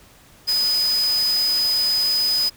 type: tone in noise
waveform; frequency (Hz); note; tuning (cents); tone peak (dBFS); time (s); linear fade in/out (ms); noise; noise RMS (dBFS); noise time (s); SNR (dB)
sine; 5000; D#8; +8; -17; 0.47-2.5; 20; white; -31; 0.47-2.5; +11
effects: pink hiss -50 dBFS RMS until 2.56 s